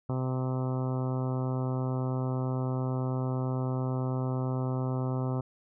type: harmonic tone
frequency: 129 Hz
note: C3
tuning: 24 cents flat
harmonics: 1 / 2 / 3 / 4 / 5 / 6 / 7 / 8 / 9 / 10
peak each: -29 / -35 / -39 / -41 / -43 / -45 / -46 / -47 / -48 / -49 dBFS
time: 0.09-5.41 s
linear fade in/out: 5 ms
effects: none